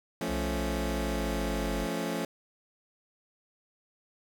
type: chord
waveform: 20% pulse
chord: F augmented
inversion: none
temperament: equal with one note detuned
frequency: 173.51 / 220 / 277.2 Hz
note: F3 / A3 / C#4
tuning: -11 / 0 / 0 cents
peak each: -30 dBFS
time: 0.21-2.25 s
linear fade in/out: 2 ms
type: linear sweep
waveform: sine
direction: down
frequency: 65.41 to 48.44 Hz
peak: -33 dBFS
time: 0.27-1.88 s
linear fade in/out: 50 ms
effects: none